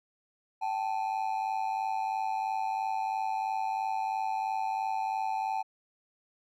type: ring-modulated tone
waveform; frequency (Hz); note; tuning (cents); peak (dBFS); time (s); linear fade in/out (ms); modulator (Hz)
triangle; 823; G#5; -16; -24; 0.61-5.63; 20; 51.5
effects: none